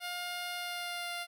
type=tone with pitch glide; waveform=10% pulse; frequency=709 to 698.4 Hz; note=F5 to F5; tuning=+26 to 0 cents; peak=-28 dBFS; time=0-1.27 s; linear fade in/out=50 ms; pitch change=-26 cents; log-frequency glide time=0.54-1.13 s; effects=none